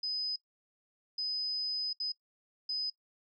sine tone bursts at uneven times, 5020 Hz, D#8, 15 cents sharp, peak -32 dBFS, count 4, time 0.03-0.36 / 1.18-1.93 / 2-2.12 / 2.69-2.9 s, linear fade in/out 5 ms, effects noise-tail reverb RT60 0.1 s tail -18 dB re dry

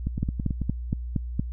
two click trains, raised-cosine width 5 ms, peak -15 / -11 dBFS, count 6 / 6, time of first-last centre 0.07-0.617 / 0.23-1.396 s, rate 9.14 / 4.29 Hz, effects added 60 Hz sine -30 dBFS peak until 1.52 s

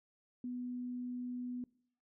sine tone, 247.3 Hz, B3, 3 cents sharp, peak -38 dBFS, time 0.44-1.64 s, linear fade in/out 2 ms, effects noise-tail reverb RT60 0.6 s tail -23 dB re dry

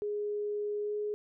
sine tone with pitch glide, 415.3 to 418.4 Hz, G#4 to G#4, 0 to +13 cents, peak -31 dBFS, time 0.02-1.14 s, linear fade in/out 0 ms, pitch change +13 cents, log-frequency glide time 0.81-0.95 s, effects none

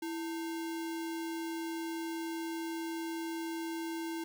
sine tone with sample-and-hold, 329.6 Hz, E4, in tune, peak -35 dBFS, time 0.02-4.24 s, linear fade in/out 5 ms, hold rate 1225 Hz, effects none

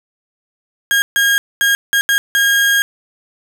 35% pulse tone bursts at uneven times, 1627 Hz, G#6, 36 cents flat, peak -9 dBFS, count 6, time 0.91-1.02 / 1.16-1.38 / 1.61-1.75 / 1.93-2.01 / 2.09-2.18 / 2.35-2.82 s, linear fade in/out 0 ms, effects none

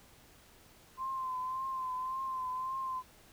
sine tone with vibrato, 1038 Hz, C6, 14 cents flat, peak -34 dBFS, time 0.97-3.03 s, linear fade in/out 50 ms, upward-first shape triangle, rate 1.8 Hz, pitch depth 48 cents each way, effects pink hiss -60 dBFS RMS until 3.32 s

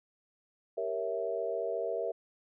sine chord, G diminished seventh, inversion none, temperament equal, 392 / 466.2 / 554.4 / 659.3 Hz, G4 / Bb4 / Db5 / Fb5, 0 / 0 / 0 / 0 cents, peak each -39 / -35 / -39 / -35 dBFS, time 0.77-2.12 s, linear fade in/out 10 ms, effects none

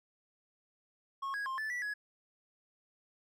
triangle tone with pitch steps, 1092 / 1654 / 1058 / 1749 / 1956 / 1680 Hz, C#6 / G#6 / C6 / A6 / B6 / G#6, -26 / -8 / +19 / -11 / -17 / +19 cents, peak -33 dBFS, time 1.22-1.94 s, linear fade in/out 10 ms, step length 120 ms, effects none

